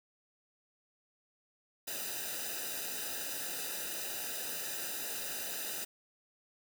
white noise with comb filter, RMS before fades -39 dBFS, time 1.87-5.85 s, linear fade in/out 10 ms, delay 0.91 ms, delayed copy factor -1, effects none

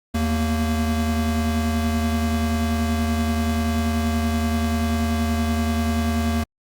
square tone pair together, 80.01 / 229.6 Hz, D#2 / A#3, +49 / -26 cents, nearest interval octave + tritone, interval 1825 cents, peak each -23 dBFS, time 0.14-6.44 s, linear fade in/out 10 ms, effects Opus 48 kbps

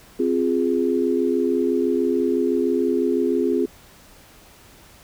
sine chord, F minor, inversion second, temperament equal, 261.6 / 349.2 / 415.3 Hz, C4 / F4 / Ab4, 0 / 0 / 0 cents, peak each -22 dBFS, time 0.19-3.66 s, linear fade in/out 10 ms, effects pink hiss -49 dBFS RMS until 5.03 s

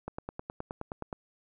click train, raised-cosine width 1 ms, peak -22 dBFS, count 11, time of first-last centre 0.08-1.128 s, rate 9.54 Hz, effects none

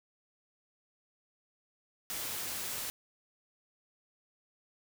white noise, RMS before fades -38 dBFS, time 2.1-2.9 s, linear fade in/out 0 ms, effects none

